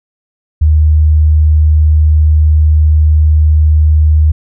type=tone; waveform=sine; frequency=76.9 Hz; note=D#2; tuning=20 cents flat; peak=-4 dBFS; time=0.61-4.32 s; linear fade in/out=10 ms; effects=none